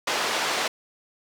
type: band-pass noise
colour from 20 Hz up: pink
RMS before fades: -26 dBFS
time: 0.07-0.68 s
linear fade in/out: 5 ms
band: 540 to 5700 Hz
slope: 12 dB/octave
effects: none